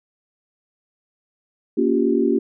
sine chord, G half-diminished seventh, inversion first, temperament just, 235.2 / 282.2 / 352.8 / 392 Hz, Bb3 / Db4 / F4 / G4, +16 / +31 / +18 / 0 cents, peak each -21 dBFS, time 1.77-2.39 s, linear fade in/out 10 ms, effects none

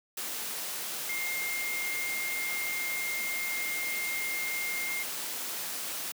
sine tone in noise, 2120 Hz, C7, 22 cents sharp, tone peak -32 dBFS, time 1.09-5.03 s, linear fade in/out 5 ms, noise white, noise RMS -36 dBFS, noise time 0.17-6.12 s, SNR +1 dB, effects high-pass 200 Hz 12 dB/octave

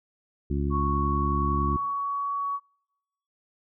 harmonic tone, 70.7 Hz, C#2, 35 cents sharp, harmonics 1 / 2 / 3 / 4 / 5, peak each -27 / -30 / -32 / -33 / -34 dBFS, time 0.5-1.77 s, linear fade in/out 5 ms
sine tone with pitch glide, 1108.7 to 1125.5 Hz, C#6 to C#6, 0 to +26 cents, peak -26 dBFS, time 0.7-2.6 s, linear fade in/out 50 ms, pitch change +26 cents, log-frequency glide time 0.88-2.21 s
effects noise-tail reverb RT60 0.8 s tail -23 dB re dry

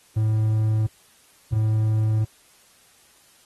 triangle tone bursts at uneven times, 108.9 Hz, A2, 17 cents flat, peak -16 dBFS, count 2, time 0.16-0.87 / 1.52-2.25 s, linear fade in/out 10 ms, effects white hiss -56 dBFS RMS until 3.45 s + AAC 32 kbps

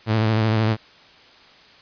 sawtooth tone with vibrato, 110 Hz, A2, in tune, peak -13 dBFS, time 0.06-0.77 s, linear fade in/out 50 ms, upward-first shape sine, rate 13 Hz, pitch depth 44 cents each way, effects white hiss -49 dBFS RMS until 1.81 s + resampled to 11025 Hz

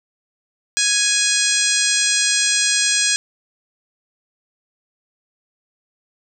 harmonic tone, 830.6 Hz, G#5, in tune, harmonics 2 / 3 / 4 / 5 / 6 / 7 / 8 / 9 / 10, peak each -24 / -24 / -24 / -24 / -24 / -24 / -24 / -24 / -24 dBFS, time 0.77-3.16 s, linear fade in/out 0 ms, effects none

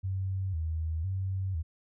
sine tone with vibrato, 87.31 Hz, F2, in tune, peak -29 dBFS, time 0.03-1.63 s, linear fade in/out 20 ms, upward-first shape square, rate 0.99 Hz, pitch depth 150 cents each way, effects none

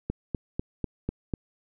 click train, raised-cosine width 3 ms, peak -15 dBFS, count 6, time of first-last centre 0.1-1.338 s, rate 4.04 Hz, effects none

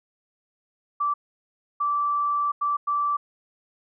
sine tone bursts at uneven times, 1164 Hz, D6, 16 cents flat, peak -21 dBFS, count 4, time 1-1.14 / 1.8-2.52 / 2.61-2.77 / 2.87-3.17 s, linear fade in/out 10 ms, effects none

